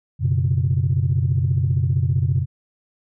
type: chord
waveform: sine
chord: F# suspended fourth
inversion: none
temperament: equal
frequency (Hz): 92.5 / 123.47 / 138.59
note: F#2 / B2 / C#3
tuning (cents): 0 / 0 / 0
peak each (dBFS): -20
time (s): 0.19-2.46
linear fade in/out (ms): 50
effects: tanh soft clip ceiling -9 dBFS